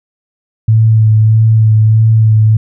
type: tone with vibrato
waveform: sine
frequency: 110 Hz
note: A2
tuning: in tune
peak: -4 dBFS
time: 0.68-2.57 s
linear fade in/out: 5 ms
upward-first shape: sine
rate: 1.6 Hz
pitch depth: 21 cents each way
effects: none